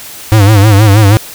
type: tone with vibrato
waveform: square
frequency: 103.83 Hz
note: G#2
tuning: in tune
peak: -3 dBFS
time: 0.32-1.17 s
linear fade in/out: 0 ms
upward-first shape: sine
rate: 6.3 Hz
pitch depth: 110 cents each way
effects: white hiss -28 dBFS RMS until 1.34 s